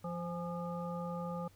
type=harmonic tone with a mistuned harmonic; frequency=173.7 Hz; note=F3; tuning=9 cents flat; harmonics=1 / 3 / 5 / 7; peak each=-39 / -42 / -46 / -46 dBFS; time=0.04-1.48 s; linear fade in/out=5 ms; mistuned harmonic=5; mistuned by=-62 cents; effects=added 98 Hz sine -61 dBFS peak until 1.55 s + pink hiss -66 dBFS RMS until 1.55 s